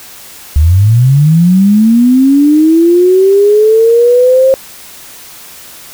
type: linear sweep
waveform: sine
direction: up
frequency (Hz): 70.5 to 536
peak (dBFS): -3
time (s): 0.56-4.54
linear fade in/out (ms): 0
effects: white hiss -32 dBFS RMS until 5.93 s